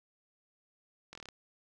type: slowing click train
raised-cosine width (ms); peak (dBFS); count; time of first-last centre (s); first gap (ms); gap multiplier
0.2; -29; 7; 1.13-1.287; 22; 1.07
effects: none